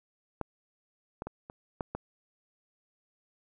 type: clicks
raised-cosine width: 1 ms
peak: -18 / -22 / -24 / -29 / -18 / -20 dBFS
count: 6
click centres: 0.413 / 1.221 / 1.27 / 1.499 / 1.808 / 1.95 s
effects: none